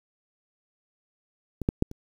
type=clicks; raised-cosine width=3 ms; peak=-18 / -9 / -8 / -26 dBFS; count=4; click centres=1.617 / 1.689 / 1.824 / 1.914 s; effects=8-bit